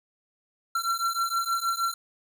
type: beating tone pair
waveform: square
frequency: 1357 / 1363.4 Hz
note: E6 / F6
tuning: +50 / -42 cents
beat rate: 6.4 Hz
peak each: -29 dBFS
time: 0.75-1.94 s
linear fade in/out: 5 ms
effects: none